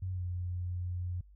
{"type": "tone with pitch glide", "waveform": "sine", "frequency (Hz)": [92.8, 89.38], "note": ["F#2", "F2"], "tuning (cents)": [6, 41], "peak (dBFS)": -33, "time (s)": [0.02, 1.21], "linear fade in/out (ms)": 5, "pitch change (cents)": -65, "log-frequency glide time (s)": [0.12, 0.22], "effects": ["added 50 Hz sine -54 dBFS peak until 1.35 s"]}